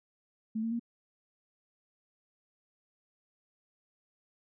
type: tone with pitch steps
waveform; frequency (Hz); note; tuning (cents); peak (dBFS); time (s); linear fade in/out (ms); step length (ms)
sine; 220 / 227.1 / 234.4; A3 / A#3 / A#3; 0 / -45 / +10; -30; 0.55-0.796; 10; 82
effects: none